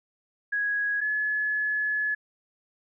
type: tone pair in turn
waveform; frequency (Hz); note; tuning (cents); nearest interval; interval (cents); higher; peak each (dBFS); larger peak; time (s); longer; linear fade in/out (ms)
sine; 1662 / 1706.8; G#6 / G#6; +1 / +47; unison; 46; second; -24; neither; 0.52-1.01 / 1.01-2.15; second; 10
effects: none